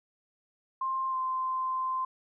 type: tone with pitch glide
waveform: sine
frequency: 1055 to 1039.3 Hz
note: C6 to C6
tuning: +14 to -12 cents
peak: -28 dBFS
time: 0.81-2.05 s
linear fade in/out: 5 ms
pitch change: -26 cents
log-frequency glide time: 1.09-1.16 s
effects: none